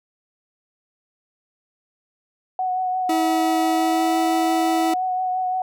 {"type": "tone with vibrato", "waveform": "sine", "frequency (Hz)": 740, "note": "F#5", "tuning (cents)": 0, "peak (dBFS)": -20, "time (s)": [2.59, 5.62], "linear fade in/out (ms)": 2, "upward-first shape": "triangle", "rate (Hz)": 5.8, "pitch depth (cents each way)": 22}
{"type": "tone with pitch glide", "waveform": "40% pulse", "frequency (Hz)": [322.6, 326.3], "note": ["E4", "E4"], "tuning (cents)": [-37, -18], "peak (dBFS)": -19, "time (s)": [3.09, 4.94], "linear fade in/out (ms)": 5, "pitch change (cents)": 19, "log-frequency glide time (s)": [3.71, 4.14]}
{"effects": []}